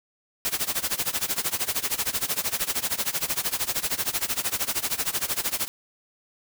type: noise with tremolo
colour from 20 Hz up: white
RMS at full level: -24 dBFS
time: 0.45-5.68 s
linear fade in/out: 0 ms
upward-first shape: sine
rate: 13 Hz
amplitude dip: 90%
effects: none